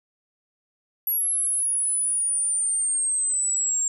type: exponential sweep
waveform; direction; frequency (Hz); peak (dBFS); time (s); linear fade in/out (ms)
sine; down; 11470 to 7410; -21; 1.07-3.88; 2
effects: none